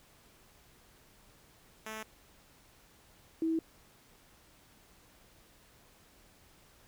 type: tone pair in turn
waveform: 5% pulse / sine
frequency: 218.3 / 324.4 Hz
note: A3 / E4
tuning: -13 / -28 cents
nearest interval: perfect fifth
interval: 685 cents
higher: second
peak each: -29 / -28 dBFS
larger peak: second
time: 1.86-2.03 / 3.42-3.59 s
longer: neither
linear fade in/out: 2 ms
effects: pink hiss -62 dBFS RMS until 6.87 s